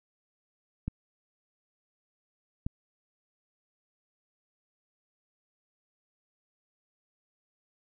clicks, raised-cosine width 5 ms, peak -19 dBFS, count 2, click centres 0.88 / 2.665 s, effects none

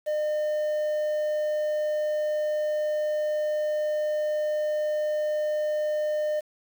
triangle tone with quantisation, 606 Hz, D#5, 46 cents flat, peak -22 dBFS, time 0.06-6.41 s, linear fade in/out 20 ms, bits 8, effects none

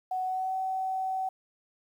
sine tone with pitch glide, 744 to 757.9 Hz, F#5 to F#5, +9 to +41 cents, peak -28 dBFS, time 0.11-1.29 s, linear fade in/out 5 ms, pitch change +32 cents, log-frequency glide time 0.24-0.54 s, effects 10-bit

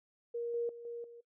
sine tone with level steps, 471.2 Hz, A#4, 19 cents sharp, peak -34 / -31 / -45 / -39 / -49 dBFS, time 0.34-1.21 s, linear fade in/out 10 ms, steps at 0.54 / 0.69 / 0.85 / 1.04 s, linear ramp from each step 2 ms, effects noise-tail reverb RT60 0.1 s tail -19 dB re dry

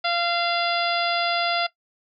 harmonic tone, 690 Hz, F5, 21 cents flat, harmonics 1 / 2 / 3 / 4 / 5 / 6 / 7, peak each -25 / -26 / -30 / -30 / -30 / -33 / -30 dBFS, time 0.04-1.67 s, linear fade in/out 10 ms, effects noise-tail reverb RT60 0.1 s tail -18 dB re dry

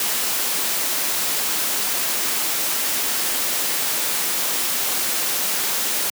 white noise, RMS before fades -22 dBFS, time 0-6.1 s, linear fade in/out 2 ms, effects high-pass 200 Hz 12 dB/octave

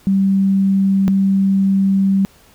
sine tone pair in turn, 194.3 / 194.3 Hz, G3 / G3, -15 / -15 cents, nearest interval unison, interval 0 cents, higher neither, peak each -11 dBFS, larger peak neither, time 0.07-1.08 / 1.08-2.25 s, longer second, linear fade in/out 0 ms, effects pink hiss -49 dBFS RMS until 2.54 s

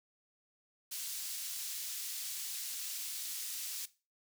pink high-pass noise, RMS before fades -41 dBFS, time 0.91-3.86 s, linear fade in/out 10 ms, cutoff 4600 Hz, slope 12 dB/octave, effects noise-tail reverb RT60 0.3 s tail -17 dB re dry

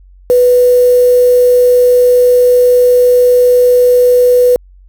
sine tone with quantisation, 493.9 Hz, B4, in tune, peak -4 dBFS, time 0.3-4.56 s, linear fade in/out 0 ms, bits 4, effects added 46 Hz sine -37 dBFS peak until 4.88 s

